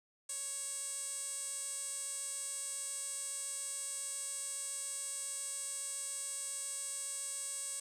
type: tone with band-pass filter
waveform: sawtooth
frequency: 554.4 Hz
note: C#5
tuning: in tune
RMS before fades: -41 dBFS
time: 0.29-7.8 s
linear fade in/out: 5 ms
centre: 8300 Hz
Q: 7.8
effects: none